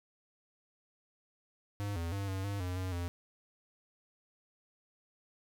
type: tone with pitch steps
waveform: square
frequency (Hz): 101.7 / 84 / 99.2 / 95.6 / 100.5 / 90.5 / 92.8 / 87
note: G#2 / E2 / G2 / G2 / G2 / F#2 / F#2 / F2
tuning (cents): -36 / +33 / +21 / -43 / +44 / -38 / +6 / -6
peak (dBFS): -35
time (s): 1.8-3.08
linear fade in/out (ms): 0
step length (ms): 160
effects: none